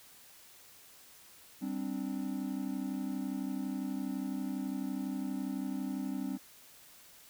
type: chord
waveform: triangle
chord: G suspended fourth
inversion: none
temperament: equal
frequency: 196 / 261.6 / 293.7 Hz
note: G3 / C4 / D4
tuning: 0 / 0 / 0 cents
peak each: -37 / -35 / -38 dBFS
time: 1.61-6.38 s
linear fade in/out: 20 ms
effects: white hiss -57 dBFS RMS until 7.29 s